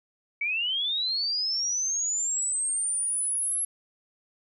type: linear sweep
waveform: sine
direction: up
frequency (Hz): 2240 to 11175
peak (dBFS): -25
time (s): 0.41-3.65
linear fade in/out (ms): 5
effects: none